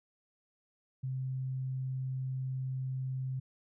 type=tone; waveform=sine; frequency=130.81 Hz; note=C3; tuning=in tune; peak=-33 dBFS; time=1.03-3.4 s; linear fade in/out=10 ms; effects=none